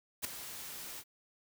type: noise with ADSR envelope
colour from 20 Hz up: white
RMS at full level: -33 dBFS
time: 0.22-1.04 s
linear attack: 29 ms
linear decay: 4 ms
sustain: -12 dB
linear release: 54 ms
effects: none